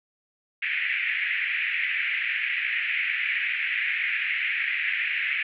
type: band-pass noise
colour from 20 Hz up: white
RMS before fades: -27 dBFS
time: 0.62-5.43 s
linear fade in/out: 5 ms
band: 1800 to 2500 Hz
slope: 48 dB/octave
effects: none